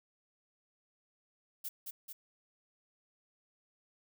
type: noise with echo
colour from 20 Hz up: violet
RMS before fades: -40 dBFS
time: 1.64-1.69 s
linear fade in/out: 10 ms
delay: 220 ms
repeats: 2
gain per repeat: -3 dB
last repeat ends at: 2.13 s
effects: none